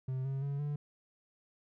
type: tone with pitch steps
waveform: triangle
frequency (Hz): 130.4 / 135.47 / 140.73 / 146.2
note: C3 / C#3 / C#3 / D3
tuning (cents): -5 / -39 / +27 / -7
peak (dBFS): -31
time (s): 0.08-0.76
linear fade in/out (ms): 5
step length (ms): 170
effects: none